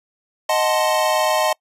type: chord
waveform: square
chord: D# diminished seventh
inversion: none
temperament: equal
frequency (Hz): 622.3 / 740 / 880 / 1046.5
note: D#5 / F#5 / A5 / C6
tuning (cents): 0 / 0 / 0 / 0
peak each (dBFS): -20 / -24 / -23 / -24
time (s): 0.49-1.53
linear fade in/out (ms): 5
effects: noise-tail reverb RT60 0.1 s tail -26 dB re dry + resampled to 32000 Hz